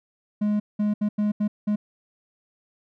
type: tone bursts at uneven times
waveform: triangle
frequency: 209 Hz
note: G#3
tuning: 11 cents sharp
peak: -18 dBFS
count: 6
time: 0.41-0.6 / 0.79-0.94 / 1.01-1.09 / 1.18-1.32 / 1.4-1.48 / 1.67-1.76 s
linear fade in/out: 10 ms
effects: none